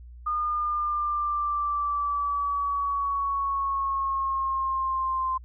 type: linear sweep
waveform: sine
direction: down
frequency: 1220 to 1041 Hz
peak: -24 dBFS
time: 0.26-5.38 s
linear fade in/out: 10 ms
effects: added 60 Hz sine -42 dBFS peak until 5.44 s